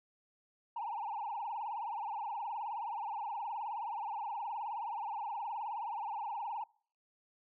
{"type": "tone with vibrato", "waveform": "sine", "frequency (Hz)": 873, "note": "A5", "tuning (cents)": -14, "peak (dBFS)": -35, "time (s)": [0.76, 6.64], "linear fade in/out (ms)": 5, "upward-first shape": "triangle", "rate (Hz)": 19, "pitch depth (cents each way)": 190, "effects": ["noise-tail reverb RT60 0.5 s tail -26 dB re dry", "tanh soft clip ceiling -33 dBFS"]}